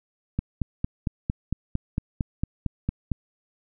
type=click train; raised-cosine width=5 ms; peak=-12 dBFS; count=13; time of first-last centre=0.39-3.117 s; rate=4.4 Hz; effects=none